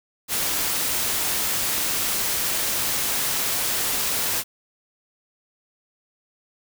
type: noise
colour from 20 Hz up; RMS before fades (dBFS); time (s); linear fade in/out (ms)
white; -24; 0.28-4.44; 50
effects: none